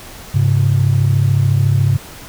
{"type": "tone pair together", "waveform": "sine", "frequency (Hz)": [101.36, 135.3], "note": ["G#2", "C#3"], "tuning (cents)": [-42, -42], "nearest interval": "perfect fourth", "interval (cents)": 500, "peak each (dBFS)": -12, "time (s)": [0.34, 1.97], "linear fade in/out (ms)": 10, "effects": ["tanh soft clip ceiling -4 dBFS", "pink hiss -35 dBFS RMS until 2.28 s"]}